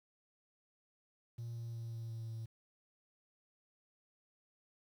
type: tone with pitch steps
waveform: triangle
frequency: 117.2 / 116.26 / 115.32 / 114.39 / 113.47 / 112.56 Hz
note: A#2 / A#2 / A#2 / A#2 / A#2 / A2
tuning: +10 / -4 / -18 / -32 / -46 / +40 cents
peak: -38 dBFS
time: 1.38-2.46 s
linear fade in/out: 10 ms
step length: 180 ms
effects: tanh soft clip ceiling -36 dBFS + 11-bit